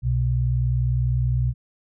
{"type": "tone pair together", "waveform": "sine", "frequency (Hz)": [64.49, 124.3], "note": ["C2", "B2"], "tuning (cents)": [-24, 12], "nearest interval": "major seventh", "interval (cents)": 1136, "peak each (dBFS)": [-23, -20], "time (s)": [0.02, 1.54], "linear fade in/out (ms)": 50, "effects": []}